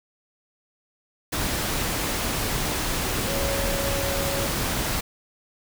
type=tone in noise; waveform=sine; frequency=554.4 Hz; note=C#5; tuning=in tune; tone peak=-29 dBFS; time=3.28-4.47 s; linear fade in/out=10 ms; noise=pink; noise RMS=-26 dBFS; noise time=1.32-5.01 s; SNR=-6 dB; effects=none